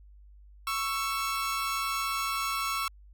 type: tone pair together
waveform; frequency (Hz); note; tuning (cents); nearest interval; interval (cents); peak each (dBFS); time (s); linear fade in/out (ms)
sawtooth; 1108.7 / 1329.6; C#6 / E6; 0 / +15; minor third; 315; -28; 0.67-2.88; 2
effects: added 50 Hz sine -50 dBFS peak until 3.13 s